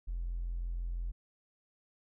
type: tone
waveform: triangle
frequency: 43 Hz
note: F1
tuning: 26 cents flat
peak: -30 dBFS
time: 0.07-1.12 s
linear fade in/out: 20 ms
effects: tanh soft clip ceiling -31 dBFS